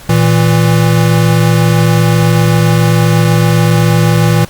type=tone pair together; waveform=square; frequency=116 / 163.7 Hz; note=A#2 / E3; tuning=-8 / -12 cents; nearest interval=tritone; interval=596 cents; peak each=-10 dBFS; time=0.09-4.45 s; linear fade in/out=5 ms; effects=pink hiss -35 dBFS RMS until 4.49 s + Opus 48 kbps